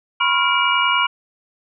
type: tone cluster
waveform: sine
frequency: 989 / 1079 / 1394 / 2324 / 2879 Hz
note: B5 / C#6 / F6 / D7 / F#7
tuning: +2 / -47 / -4 / -19 / -48 cents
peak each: -21 dBFS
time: 0.2-1.07 s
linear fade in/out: 10 ms
effects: none